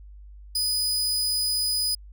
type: tone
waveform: sawtooth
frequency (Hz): 4978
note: D#8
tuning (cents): 0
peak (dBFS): -20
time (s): 0.55-1.95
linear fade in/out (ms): 5
effects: added 50 Hz sine -42 dBFS peak until 2.12 s